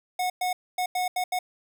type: tone bursts at uneven times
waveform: square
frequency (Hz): 730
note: F#5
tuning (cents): -24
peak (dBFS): -25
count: 6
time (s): 0.19-0.3 / 0.41-0.53 / 0.78-0.86 / 0.95-1.08 / 1.16-1.24 / 1.32-1.39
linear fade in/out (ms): 5
effects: none